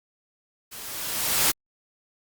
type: noise with level ramp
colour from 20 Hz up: white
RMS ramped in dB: -40 to -19 dBFS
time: 0.71-1.52 s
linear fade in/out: 20 ms
effects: Opus 48 kbps